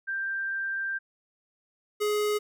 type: tone pair in turn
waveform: sine / square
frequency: 1578 / 419.1 Hz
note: G6 / G#4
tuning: +11 / +16 cents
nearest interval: octave + major seventh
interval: 2295 cents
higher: first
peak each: -28 / -25 dBFS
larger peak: second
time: 0.07-0.99 / 2-2.39 s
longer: first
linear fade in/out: 20 ms
effects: none